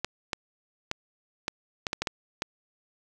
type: clicks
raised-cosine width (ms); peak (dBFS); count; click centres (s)
0.2; -11; 9; 0.046 / 0.332 / 0.914 / 1.481 / 1.868 / 1.931 / 2.02 / 2.072 / 2.421
effects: none